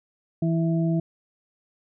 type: harmonic tone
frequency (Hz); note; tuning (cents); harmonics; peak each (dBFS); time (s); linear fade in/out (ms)
164.81; E3; 0; 1 / 2 / 4; -21 / -27 / -33; 0.42-1; 5
effects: none